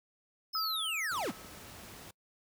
square linear sweep, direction down, 5274 to 103.83 Hz, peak -33 dBFS, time 0.53-1.32 s, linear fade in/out 20 ms
sine tone with exponential decay, 1295 Hz, E6, 31 cents flat, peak -33 dBFS, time 0.55-1.93 s, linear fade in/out 2 ms, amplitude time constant 300 ms
pink noise, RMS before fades -49 dBFS, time 1.11-2.11 s, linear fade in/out 5 ms
effects noise-tail reverb RT60 0.1 s tail -25 dB re dry + high-pass 60 Hz 12 dB/octave

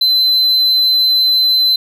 triangle tone, 4053 Hz, B7, 44 cents sharp, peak -8 dBFS, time 0.01-1.76 s, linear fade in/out 5 ms, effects none

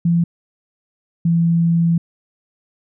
sine tone pair in turn, 169.9 / 167.95 Hz, F3 / E3, -47 / +33 cents, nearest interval unison, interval 20 cents, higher first, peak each -12 dBFS, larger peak neither, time 0.05-0.24 / 1.25-1.98 s, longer second, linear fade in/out 5 ms, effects none

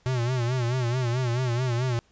square tone with vibrato, 123.47 Hz, B2, in tune, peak -24 dBFS, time 0.06-1.99 s, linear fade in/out 0 ms, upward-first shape sine, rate 4.6 Hz, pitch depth 99 cents each way, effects pink hiss -63 dBFS RMS until 2.11 s + resampled to 16000 Hz

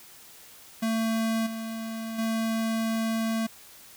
square tone with level steps, 224.3 Hz, A3, 34 cents sharp, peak -25 / -33 / -26 dBFS, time 0.82-3.47 s, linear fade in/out 10 ms, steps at 1.46 / 2.18 s, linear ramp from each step 10 ms, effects white hiss -50 dBFS RMS until 3.96 s

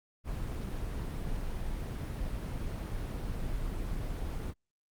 brown noise, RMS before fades -35 dBFS, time 0.24-4.54 s, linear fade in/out 50 ms, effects Opus 24 kbps

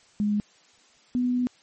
sine tone pair in turn, 207.7 / 247.9 Hz, G#3 / B3, 0 / +7 cents, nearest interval minor third, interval 307 cents, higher second, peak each -21 dBFS, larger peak neither, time 0.2-0.4 / 1.15-1.47 s, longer second, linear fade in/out 0 ms, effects white hiss -58 dBFS RMS until 1.62 s + MP3 32 kbps

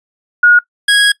sine / 25% pulse tone pair in turn, 1443 / 1652.6 Hz, F#6 / G#6, -44 / -9 cents, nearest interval major second, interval 235 cents, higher second, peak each -3 dBFS, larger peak neither, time 0.43-0.59 / 0.88-1.12 s, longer second, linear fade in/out 5 ms, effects noise-tail reverb RT60 0.1 s tail -21 dB re dry + resampled to 22050 Hz

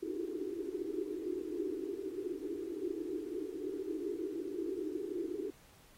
pink band-pass noise, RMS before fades -39 dBFS, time 0.02-5.51 s, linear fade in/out 10 ms, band 300 to 420 Hz, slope 96 dB/octave, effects pink hiss -63 dBFS RMS until 5.97 s + AAC 48 kbps

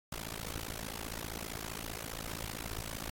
pink noise with amplitude modulation, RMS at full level -37 dBFS, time 0.12-3.1 s, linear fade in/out 5 ms, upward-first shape sine, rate 55.2 Hz, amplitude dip 100%, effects AAC 64 kbps

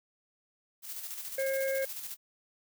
blue noise with tremolo, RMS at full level -39 dBFS, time 0.82-2.17 s, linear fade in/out 50 ms, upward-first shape square, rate 14 Hz, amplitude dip 45%
harmonic tone, 538 Hz, C5, 48 cents sharp, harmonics 1 / 3 / 4, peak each -29 / -39 / -41 dBFS, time 1.38-1.85 s, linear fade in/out 5 ms
effects none

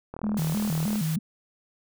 click train, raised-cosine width 1 ms, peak -22 dBFS, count 33, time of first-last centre 0.14-0.956 s, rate 39.2 Hz
sine tone with vibrato, 182.5 Hz, F#3, 24 cents flat, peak -24 dBFS, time 0.23-1.19 s, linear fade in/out 10 ms, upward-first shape square, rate 3.2 Hz, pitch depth 250 cents each way
white noise, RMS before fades -38 dBFS, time 0.37-1.16 s, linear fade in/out 5 ms
effects none

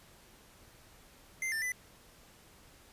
square tone with pitch steps, 2083 / 1786 / 1999 Hz, C7 / A6 / B6, -8 / +25 / +20 cents, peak -33 dBFS, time 1.42-1.72 s, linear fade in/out 2 ms, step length 100 ms, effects pink hiss -59 dBFS RMS until 2.92 s + resampled to 32000 Hz

